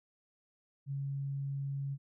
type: tone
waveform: sine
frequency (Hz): 138.7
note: C#3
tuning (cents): +1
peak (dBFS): -34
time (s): 0.86-1.98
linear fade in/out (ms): 50
effects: none